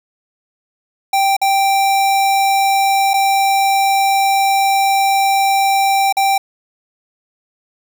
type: tone with dropouts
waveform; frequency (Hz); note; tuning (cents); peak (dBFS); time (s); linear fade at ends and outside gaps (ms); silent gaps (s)
square; 784; G5; 0; -12; 1.13-6.38; 5; 1.367-1.415 / 3.135-3.139 / 6.126-6.168
effects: 9-bit